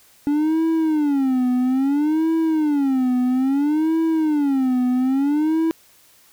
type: tone with vibrato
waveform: triangle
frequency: 285.1 Hz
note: C#4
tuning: 49 cents sharp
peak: -14 dBFS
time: 0.27-5.71 s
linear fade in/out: 0 ms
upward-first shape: sine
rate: 0.6 Hz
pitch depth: 230 cents each way
effects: white hiss -53 dBFS RMS until 6.32 s